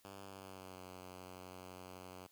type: tone with pitch glide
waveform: 5% pulse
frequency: 97.9 to 91.87 Hz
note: G2 to F#2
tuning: -2 to -12 cents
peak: -39 dBFS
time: 0.04-2.27 s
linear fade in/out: 10 ms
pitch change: -110 cents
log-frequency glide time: 0.24-0.82 s
effects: white hiss -70 dBFS RMS until 2.31 s + high-pass 60 Hz 12 dB/octave